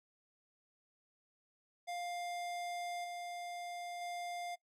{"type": "tone with level steps", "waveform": "square", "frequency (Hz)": 702, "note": "F5", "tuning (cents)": 9, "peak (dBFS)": [-40, -43, -41], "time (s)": [1.87, 4.56], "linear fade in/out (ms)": 20, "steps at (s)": [3.04, 4.01], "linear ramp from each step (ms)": 5, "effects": ["noise-tail reverb RT60 0.1 s tail -20 dB re dry", "low-pass 10000 Hz 12 dB/octave"]}